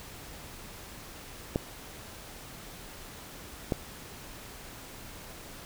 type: clicks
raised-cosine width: 2 ms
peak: -13 dBFS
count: 2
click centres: 1.559 / 3.722 s
effects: pink hiss -46 dBFS RMS until 5.65 s